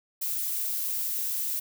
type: noise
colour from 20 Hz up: violet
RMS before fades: -30 dBFS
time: 0.21-1.6 s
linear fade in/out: 10 ms
effects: none